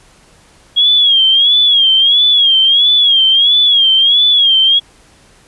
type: tone with vibrato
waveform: sine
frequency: 3291 Hz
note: G#7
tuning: 16 cents flat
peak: -6 dBFS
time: 0.76-4.8 s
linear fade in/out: 20 ms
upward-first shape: sine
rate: 1.5 Hz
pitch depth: 99 cents each way
effects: pink hiss -46 dBFS RMS until 5.47 s + resampled to 24000 Hz